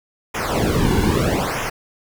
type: noise with flanger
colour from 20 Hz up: brown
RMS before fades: -19 dBFS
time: 0.34-1.7 s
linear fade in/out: 10 ms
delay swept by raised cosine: 0.23 to 1.63 ms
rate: 0.79 Hz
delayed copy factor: -0.95
effects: none